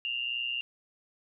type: tone with amplitude modulation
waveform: sine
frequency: 2794 Hz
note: F7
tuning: in tune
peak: -27 dBFS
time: 0.05-0.61 s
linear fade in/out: 0 ms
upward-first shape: sine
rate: 123 Hz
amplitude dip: 70%
effects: none